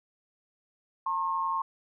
sine tone pair together, 906 / 1077.4 Hz, A#5 / C#6, -50 / -50 cents, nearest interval minor third, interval 300 cents, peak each -32 / -28 dBFS, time 1.06-1.62 s, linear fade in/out 5 ms, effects none

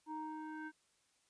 square tone with low-pass filter sweep, 311.1 Hz, D#4, in tune, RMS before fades -45 dBFS, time 0.06-0.72 s, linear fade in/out 50 ms, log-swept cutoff 850 to 1600 Hz, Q 4.5, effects white hiss -75 dBFS RMS until 1.29 s + resampled to 22050 Hz

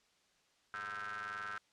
35% pulse ring-modulated tone, 102.1 Hz, G#2, 29 cents flat, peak -36 dBFS, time 0.74-1.58 s, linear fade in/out 0 ms, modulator 1440 Hz, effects white hiss -72 dBFS RMS until 1.72 s + low-pass 6000 Hz 12 dB/octave

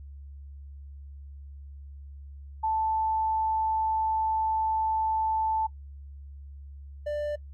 sine / triangle tone pair in turn, 880 / 591.9 Hz, A5 / D5, 0 / +13 cents, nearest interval perfect fifth, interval 687 cents, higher first, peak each -24 / -26 dBFS, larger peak first, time 2.63-5.67 / 7.06-7.36 s, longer first, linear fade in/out 10 ms, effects noise-tail reverb RT60 0.1 s tail -20 dB re dry + added 70 Hz sine -41 dBFS peak until 7.53 s

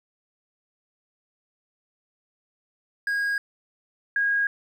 triangle / sine tone pair in turn, 1637 / 1637 Hz, G#6 / G#6, -25 / -25 cents, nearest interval unison, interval 0 cents, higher neither, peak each -21 / -20 dBFS, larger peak second, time 3.07-3.38 / 4.16-4.47 s, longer neither, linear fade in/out 2 ms, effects 10-bit

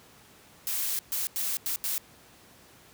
blue noise bursts at uneven times, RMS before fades -30 dBFS, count 5, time 0.67-0.99 / 1.12-1.27 / 1.36-1.57 / 1.66-1.76 / 1.84-1.98 s, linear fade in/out 0 ms, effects pink hiss -55 dBFS RMS until 2.93 s + high-pass 80 Hz 12 dB/octave

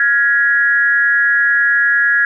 sine tone with amplitude modulation, 1665 Hz, G#6, 4 cents sharp, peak -6 dBFS, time 0-2.25 s, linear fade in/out 2 ms, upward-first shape sine, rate 251 Hz, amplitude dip 85%, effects none

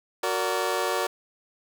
20% pulse chord, Gb augmented, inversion none, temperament just, 370 / 462.5 / 578.1 Hz, Gb4 / Bb4 / D5, 0 / -14 / -27 cents, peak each -24 dBFS, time 0.23-1.07 s, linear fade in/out 5 ms, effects none

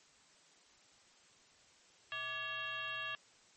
sine tone with frequency modulation, 2217 Hz, C#7, in tune, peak -38 dBFS, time 2.12-3.15 s, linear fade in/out 0 ms, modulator 524 Hz, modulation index 2.2, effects white hiss -65 dBFS RMS until 3.56 s + MP3 32 kbps

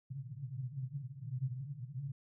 white band-pass noise, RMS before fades -42 dBFS, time 0.1-2.12 s, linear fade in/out 5 ms, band 120 to 140 Hz, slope 96 dB/octave, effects none

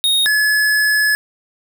square tone pair in turn, 3729 / 1706.8 Hz, A#7 / G#6, 0 / +47 cents, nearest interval octave + major second, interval 1353 cents, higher first, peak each -13 dBFS, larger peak neither, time 0.04-0.26 / 0.26-1.15 s, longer second, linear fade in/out 0 ms, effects none

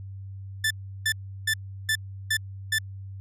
sawtooth tone bursts, 1760 Hz, A6, in tune, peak -18 dBFS, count 6, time 0.64-2.786 s, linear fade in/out 5 ms, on 66 ms, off 350 ms, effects added 97 Hz sine -36 dBFS peak until 3.2 s + resampled to 32000 Hz

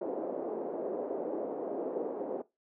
white band-pass noise, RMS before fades -36 dBFS, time 0.01-2.42 s, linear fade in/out 5 ms, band 300 to 560 Hz, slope 24 dB/octave, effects noise-tail reverb RT60 0.2 s tail -18 dB re dry

